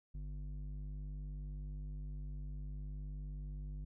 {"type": "tone with low-pass filter", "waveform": "square", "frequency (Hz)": 49.75, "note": "G1", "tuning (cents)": 26, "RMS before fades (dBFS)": -44, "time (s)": [0.14, 3.85], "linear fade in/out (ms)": 10, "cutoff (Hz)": 160, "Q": 1.3, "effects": []}